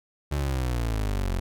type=exponential sweep; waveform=30% pulse; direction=down; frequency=73.8 to 43.65 Hz; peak=-22 dBFS; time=0.31-1.4 s; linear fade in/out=10 ms; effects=none